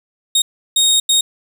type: tone bursts at uneven times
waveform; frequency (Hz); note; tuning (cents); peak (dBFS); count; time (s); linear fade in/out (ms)
25% pulse; 3729; A#7; 0; -7; 3; 0.35-0.42 / 0.76-1 / 1.09-1.21; 5
effects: none